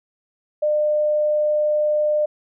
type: tone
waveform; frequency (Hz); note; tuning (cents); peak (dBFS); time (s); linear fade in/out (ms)
sine; 602; D5; +43; -16; 0.62-2.26; 10
effects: none